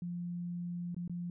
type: tone with dropouts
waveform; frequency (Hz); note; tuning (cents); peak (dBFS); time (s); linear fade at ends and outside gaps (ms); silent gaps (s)
sine; 174.61; F3; 0; -36; 0.02-1.3; 2; 0.946-0.965 / 1.078-1.096
effects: none